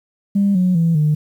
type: tone with pitch steps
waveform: sine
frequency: 200 / 182.34 / 166.25 / 151.57 Hz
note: G3 / F#3 / E3 / D#3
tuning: +35 / -25 / +15 / -45 cents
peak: -11 dBFS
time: 0.35-1.15 s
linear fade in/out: 10 ms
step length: 200 ms
effects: tanh soft clip ceiling -8 dBFS + 8-bit